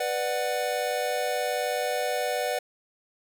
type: chord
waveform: square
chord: B minor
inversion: none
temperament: just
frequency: 493.9 / 592.7 / 740.8 Hz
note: B4 / D5 / F#5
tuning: 0 / +16 / +2 cents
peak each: -31 dBFS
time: 0-2.59 s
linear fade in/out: 5 ms
effects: none